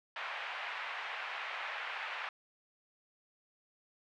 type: band-pass noise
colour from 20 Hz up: white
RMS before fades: -41 dBFS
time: 0.16-2.29 s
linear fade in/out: 2 ms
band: 690 to 2600 Hz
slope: 24 dB/octave
effects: none